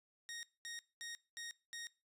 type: tone bursts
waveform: 15% pulse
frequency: 1867 Hz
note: A#6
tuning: 2 cents sharp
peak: -39 dBFS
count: 5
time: 0.29-1.87 s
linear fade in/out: 0 ms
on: 140 ms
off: 220 ms
effects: noise-tail reverb RT60 0.3 s tail -21 dB re dry + resampled to 32000 Hz